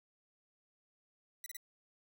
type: tone bursts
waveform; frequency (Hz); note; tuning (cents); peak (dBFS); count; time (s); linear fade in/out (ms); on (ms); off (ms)
5% pulse; 1975.5; B6; 0; -32; 3; 1.44-1.568; 2; 22; 31
effects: none